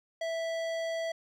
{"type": "tone with hard clipping", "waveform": "sine", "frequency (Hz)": 658, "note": "E5", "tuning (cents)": -3, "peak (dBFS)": -33, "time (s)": [0.21, 1.12], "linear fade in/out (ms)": 5, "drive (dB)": 15, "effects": []}